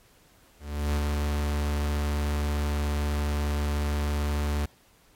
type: tone with ADSR envelope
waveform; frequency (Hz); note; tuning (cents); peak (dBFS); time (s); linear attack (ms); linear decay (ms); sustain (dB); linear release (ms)
45% pulse; 73.42; D2; 0; -23; 0.59-4.66; 350; 62; -2; 9
effects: pink hiss -60 dBFS RMS until 5.15 s + AAC 48 kbps